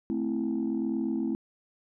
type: chord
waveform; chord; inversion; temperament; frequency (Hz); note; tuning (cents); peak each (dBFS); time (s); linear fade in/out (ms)
sine; A minor; none; equal; 220 / 261.6 / 329.6; A3 / C4 / E4; 0 / 0 / 0; -30; 0.1-1.35; 0
effects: tanh soft clip ceiling -21 dBFS